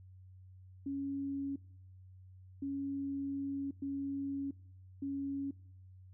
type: tone bursts at uneven times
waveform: sine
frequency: 277.2 Hz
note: C#4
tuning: in tune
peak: -35 dBFS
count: 4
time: 0.86-1.56 / 2.62-3.71 / 3.82-4.51 / 5.02-5.51 s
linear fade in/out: 5 ms
effects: noise-tail reverb RT60 0.6 s tail -22 dB re dry + added 93 Hz sine -53 dBFS peak until 6.13 s